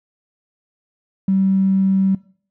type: tone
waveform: triangle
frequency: 192.3 Hz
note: G3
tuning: 33 cents flat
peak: -9 dBFS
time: 1.28-2.15 s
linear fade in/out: 5 ms
effects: noise-tail reverb RT60 0.5 s tail -25 dB re dry + tanh soft clip ceiling -11 dBFS